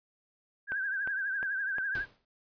sine tone with vibrato, 1587 Hz, G6, 21 cents sharp, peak -30 dBFS, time 0.67-2.06 s, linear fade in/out 50 ms, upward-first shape triangle, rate 12 Hz, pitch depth 94 cents each way
click train, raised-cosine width 0.5 ms, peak -25 dBFS, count 4, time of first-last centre 0.72-1.784 s, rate 2.82 Hz
pink noise with exponential decay, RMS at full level -40 dBFS, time 1.95-2.25 s, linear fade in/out 2 ms, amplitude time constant 65 ms
effects noise-tail reverb RT60 0.2 s tail -25 dB re dry + resampled to 11025 Hz

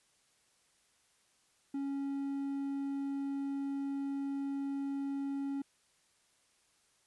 triangle tone, 277.2 Hz, C#4, in tune, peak -32 dBFS, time 1.74-5.62 s, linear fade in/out 5 ms, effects white hiss -71 dBFS RMS until 7.06 s + resampled to 24000 Hz

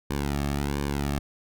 sawtooth tone with flanger, 71 Hz, C#2, 42 cents sharp, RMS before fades -28 dBFS, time 0.1-1.19 s, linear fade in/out 5 ms, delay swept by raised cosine 1.5 to 2.04 ms, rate 1.4 Hz, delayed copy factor -0.85, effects none

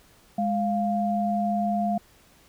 sine tone pair together, 207.2 / 698.5 Hz, G#3 / F5, -4 / 0 cents, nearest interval octave + major sixth, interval 2104 cents, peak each -25 dBFS, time 0.38-1.98 s, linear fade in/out 5 ms, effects pink hiss -57 dBFS RMS until 2.48 s

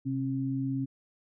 sine tone pair together, 130.81 / 269.9 Hz, C3 / C#4, 0 / -46 cents, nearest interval octave + minor second, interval 1254 cents, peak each -32 / -30 dBFS, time 0.05-0.86 s, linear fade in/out 20 ms, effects none

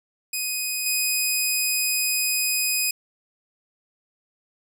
10% pulse tone with level steps, 2500 Hz, D#7, 8 cents sharp, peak -16 / -12 dBFS, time 0.33-2.91 s, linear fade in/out 5 ms, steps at 0.86 s, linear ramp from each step 2 ms, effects none

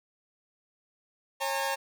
sawtooth tone cluster, 546 / 818 / 908 Hz, C#5 / G#5 / A#5, -26 / -26 / -46 cents, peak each -29 / -31 / -28 dBFS, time 1.4-1.76 s, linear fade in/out 20 ms, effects none

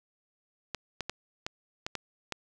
clicks, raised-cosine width 0.2 ms, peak -16 dBFS, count 7, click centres 0.747 / 1.007 / 1.096 / 1.465 / 1.865 / 1.953 / 2.323 s, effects none

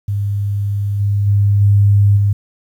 sine tone with level steps, 101.3 Hz, G#2, 43 cents flat, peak -15 / -12 / -9 / -7 / -10 dBFS, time 0.08-2.33 s, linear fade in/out 5 ms, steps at 0.99 / 1.26 / 1.6 / 2.16 s, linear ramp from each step 20 ms, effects 8-bit

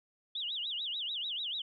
sine tone with vibrato, 3322 Hz, G#7, in tune, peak -34 dBFS, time 0.35-1.62 s, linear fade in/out 5 ms, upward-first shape sine, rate 6.8 Hz, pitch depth 280 cents each way, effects none

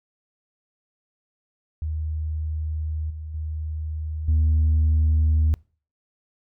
sine tone with level steps, 77.8 Hz, D#2, in tune, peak -24 / -31 / -26 / -14 dBFS, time 1.82-5.54 s, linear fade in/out 0 ms, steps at 3.1 / 3.34 / 4.28 s, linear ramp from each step 5 ms, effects noise-tail reverb RT60 0.4 s tail -26 dB re dry + tanh soft clip ceiling -14 dBFS

